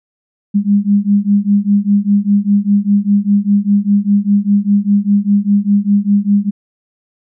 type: beating tone pair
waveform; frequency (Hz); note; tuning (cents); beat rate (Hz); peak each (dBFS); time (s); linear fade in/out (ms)
sine; 200.3 / 205.3; G3 / G#3; +38 / -20; 5; -12; 0.54-6.51; 20
effects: none